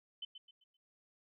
sine tone with echo, 3053 Hz, G7, 46 cents flat, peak -40 dBFS, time 0.22-0.25 s, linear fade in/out 5 ms, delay 130 ms, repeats 4, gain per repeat -9 dB, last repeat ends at 0.77 s, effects none

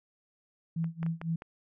sine tone with tremolo, 164.81 Hz, E3, in tune, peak -27 dBFS, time 0.76-1.36 s, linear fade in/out 5 ms, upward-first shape sine, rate 4 Hz, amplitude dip 95%
clicks, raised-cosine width 0.5 ms, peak -33 / -26 / -31 / -24 / -28 dBFS, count 5, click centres 0.843 / 1.03 / 1.064 / 1.215 / 1.421 s
effects none

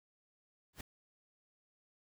pink noise with exponential growth, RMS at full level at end -41 dBFS, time 0.73-0.81 s, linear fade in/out 5 ms, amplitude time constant 17 ms, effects none

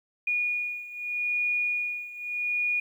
sine beating tone pair, 2446 / 2446.81 Hz, D#7 / D#7, -30 / -30 cents, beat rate 0.81 Hz, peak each -28 / -31 dBFS, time 0.27-2.8 s, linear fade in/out 5 ms, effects 10-bit

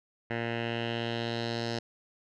10% pulse tone with low-pass filter sweep, 116.54 Hz, A#2, in tune, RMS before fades -33 dBFS, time 0.3-1.79 s, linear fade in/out 5 ms, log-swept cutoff 2200 to 4900 Hz, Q 3.1, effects none

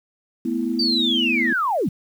sine chord, A suspended second, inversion none, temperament equal, 220 / 246.9 / 329.6 Hz, A3 / B3 / E4, 0 / 0 / 0 cents, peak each -27 / -23 / -25 dBFS, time 0.45-1.53 s, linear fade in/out 5 ms
sine linear sweep, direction down, 4695 to 134.3 Hz, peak -18 dBFS, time 0.79-1.89 s, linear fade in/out 5 ms
effects tanh soft clip ceiling -8 dBFS + 8-bit

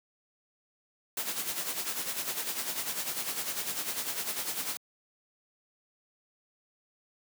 white noise with tremolo, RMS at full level -32 dBFS, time 1.17-4.77 s, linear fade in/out 2 ms, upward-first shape sine, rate 10 Hz, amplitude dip 60%, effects high-pass 150 Hz 12 dB/octave

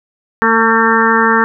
harmonic tone, 225.8 Hz, A3, 45 cents sharp, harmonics 1 / 2 / 4 / 5 / 6 / 7 / 8, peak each -16 / -16 / -16 / -16 / -16 / -16 / -16 dBFS, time 0.42-1.44 s, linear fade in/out 0 ms, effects none

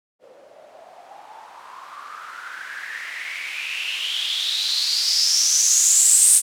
violet noise with low-pass filter sweep, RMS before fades -22 dBFS, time 0.19-6.42 s, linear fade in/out 50 ms, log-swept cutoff 500 to 9000 Hz, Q 7, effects none

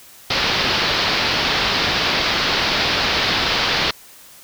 white low-pass noise, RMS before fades -19 dBFS, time 0.3-3.91 s, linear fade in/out 5 ms, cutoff 4900 Hz, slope 48 dB/octave, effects white hiss -44 dBFS RMS until 4.43 s

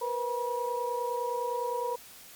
sine tone cluster, 475.2 / 505 / 964 Hz, A#4 / B4 / B5, +33 / +39 / -42 cents, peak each -33 / -35 / -32 dBFS, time 0.01-1.96 s, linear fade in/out 10 ms, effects white hiss -50 dBFS RMS until 2.35 s + MP3 96 kbps

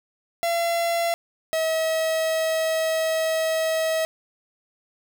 45% pulse tone pair in turn, 680 / 641.6 Hz, F5 / E5, -46 / -47 cents, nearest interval minor second, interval 101 cents, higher first, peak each -21 dBFS, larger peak neither, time 0.43-1.14 / 1.53-4.05 s, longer second, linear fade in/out 0 ms, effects none

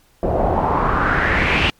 pink noise with low-pass filter sweep, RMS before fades -17 dBFS, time 0.23-1.7 s, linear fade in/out 0 ms, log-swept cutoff 560 to 2900 Hz, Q 3.7, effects pink hiss -56 dBFS RMS until 1.79 s + MP3 96 kbps

